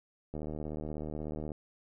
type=click train; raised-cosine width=2 ms; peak=-26 dBFS; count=91; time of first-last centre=0.34-1.518 s; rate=76.4 Hz; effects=none